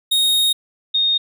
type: tone pair in turn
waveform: 45% pulse / sine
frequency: 3729 / 3699 Hz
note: A#7 / A#7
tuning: 0 / -14 cents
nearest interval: unison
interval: 14 cents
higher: first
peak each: -14 dBFS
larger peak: neither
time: 0.11-0.53 / 0.94-1.18 s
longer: first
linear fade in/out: 10 ms
effects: none